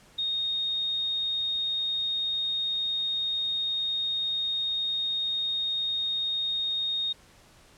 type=tone; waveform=sine; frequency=3709 Hz; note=A#7; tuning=9 cents flat; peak=-26 dBFS; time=0.18-7.13 s; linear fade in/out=10 ms; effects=pink hiss -56 dBFS RMS until 7.77 s + low-pass 10000 Hz 12 dB/octave